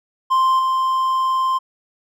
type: tone with level steps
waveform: triangle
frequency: 1046.5 Hz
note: C6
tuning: in tune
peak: -11 / -14 dBFS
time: 0.3-1.59 s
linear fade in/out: 20 ms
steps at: 0.59 s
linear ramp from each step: 2 ms
effects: none